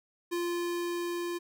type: tone with level ramp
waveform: square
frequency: 347.1 Hz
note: F4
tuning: 11 cents flat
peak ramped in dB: -30 to -33 dBFS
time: 0.31-1.39 s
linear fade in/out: 20 ms
effects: none